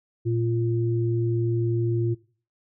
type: tone pair together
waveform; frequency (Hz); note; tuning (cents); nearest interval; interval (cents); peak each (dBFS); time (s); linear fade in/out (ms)
sine; 116.54 / 346.5; A#2 / F4; 0 / -14; octave + perfect fifth; 1886; -23 / -26; 0.25-2.15; 20
effects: noise-tail reverb RT60 0.4 s tail -19 dB re dry